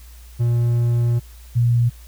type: tone pair in turn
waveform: triangle / sine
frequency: 118.9 / 119.42 Hz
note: A#2 / A#2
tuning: +35 / +42 cents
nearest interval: unison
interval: 7 cents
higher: second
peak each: -13 dBFS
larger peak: neither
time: 0.39-1.2 / 1.55-1.9 s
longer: first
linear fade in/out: 20 ms
effects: added 59 Hz sine -39 dBFS peak until 2.07 s + white hiss -50 dBFS RMS until 2.07 s